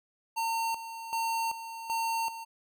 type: tone with tremolo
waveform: square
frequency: 910 Hz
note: A#5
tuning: 42 cents flat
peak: -29 dBFS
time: 0.36-2.45 s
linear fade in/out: 20 ms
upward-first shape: square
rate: 1.3 Hz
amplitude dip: 70%
effects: none